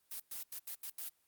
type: noise bursts at uneven times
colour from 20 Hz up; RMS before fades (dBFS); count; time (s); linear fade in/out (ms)
blue; -43; 6; 0.11-0.2 / 0.31-0.43 / 0.52-0.59 / 0.67-0.75 / 0.83-0.9 / 0.98-1.09; 5
effects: white hiss -75 dBFS RMS until 1.27 s + Opus 32 kbps